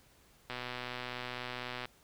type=click train; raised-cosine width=0.3 ms; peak=-23 dBFS; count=169; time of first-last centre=0.5-1.855 s; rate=124 Hz; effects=pink hiss -64 dBFS RMS until 2.03 s